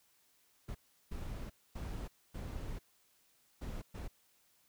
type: noise bursts at uneven times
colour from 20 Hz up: brown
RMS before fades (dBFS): -42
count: 6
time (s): 0.68-0.75 / 1.11-1.5 / 1.75-2.08 / 2.34-2.79 / 3.61-3.82 / 3.94-4.08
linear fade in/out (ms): 10
effects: white hiss -71 dBFS RMS until 4.68 s